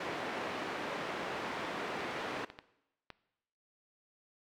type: band-pass noise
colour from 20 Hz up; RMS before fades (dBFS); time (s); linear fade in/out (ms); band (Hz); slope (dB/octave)
pink; -39; 0-2.45; 5; 300 to 2400; 12
type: clicks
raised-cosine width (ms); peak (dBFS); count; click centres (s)
0.3; -29; 8; 1.232 / 1.65 / 2.007 / 2.204 / 2.369 / 2.501 / 2.589 / 3.103
effects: noise-tail reverb RT60 0.9 s tail -18 dB re dry